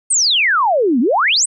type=exponential two-way sweep; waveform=sine; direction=down then up; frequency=9060 to 221.2 to 9060 Hz; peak=-11 dBFS; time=0.1-1.46 s; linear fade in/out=10 ms; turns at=1 s; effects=none